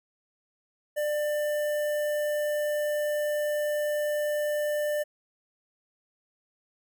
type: tone with notch filter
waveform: square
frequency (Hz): 595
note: D5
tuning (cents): +22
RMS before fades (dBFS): -28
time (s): 0.96-5.04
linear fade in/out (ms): 20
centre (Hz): 4400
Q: 0.63
effects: none